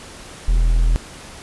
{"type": "tone", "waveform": "triangle", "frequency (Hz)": 41.2, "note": "E1", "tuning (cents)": 0, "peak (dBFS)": -10, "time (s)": [0.48, 0.96], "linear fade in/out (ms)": 0, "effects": ["pink hiss -38 dBFS RMS until 1.42 s", "resampled to 24000 Hz"]}